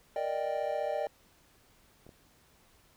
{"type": "chord", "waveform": "triangle", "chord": "Eb major seventh", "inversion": "second", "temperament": "equal", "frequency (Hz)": [466.2, 587.3, 622.3, 784], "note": ["Bb4", "D5", "Eb5", "G5"], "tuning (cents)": [0, 0, 0, 0], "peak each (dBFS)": [-38, -32, -33, -35], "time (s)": [0.16, 1.07], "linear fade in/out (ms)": 2}
{"type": "clicks", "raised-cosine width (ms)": 2, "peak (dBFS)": [-39, -38], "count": 2, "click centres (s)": [2.066, 2.092]}
{"effects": ["pink hiss -64 dBFS RMS until 2.96 s"]}